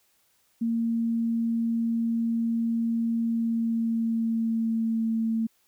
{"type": "tone with pitch glide", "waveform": "sine", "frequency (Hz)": [230, 225], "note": ["A#3", "A3"], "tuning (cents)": [-23, 39], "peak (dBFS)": -23, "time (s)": [0.61, 5.47], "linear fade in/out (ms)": 10, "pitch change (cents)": -38, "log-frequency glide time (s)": [3.23, 5.08], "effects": ["white hiss -67 dBFS RMS until 5.67 s"]}